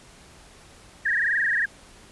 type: tone with frequency modulation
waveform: sine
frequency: 1760 Hz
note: A6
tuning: in tune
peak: -20 dBFS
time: 1.05-1.66 s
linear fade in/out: 10 ms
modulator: 22.4 Hz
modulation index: 6.8
effects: pink hiss -50 dBFS RMS until 2.11 s + resampled to 24000 Hz